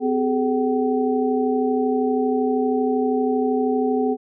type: tone cluster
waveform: sine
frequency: 254.7 / 393.8 / 426.5 / 761 Hz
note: C4 / G4 / G#4 / F#5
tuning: -46 / +8 / +46 / +48 cents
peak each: -21 / -30 / -21 / -27 dBFS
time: 0-4.17 s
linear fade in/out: 50 ms
effects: none